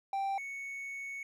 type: tone pair in turn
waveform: triangle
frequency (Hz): 784 / 2217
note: G5 / C#7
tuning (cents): 0 / 0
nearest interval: octave + tritone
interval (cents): 1800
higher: second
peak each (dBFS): -29 / -37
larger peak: first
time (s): 0.13-0.38 / 0.38-1.23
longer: second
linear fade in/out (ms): 2
effects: none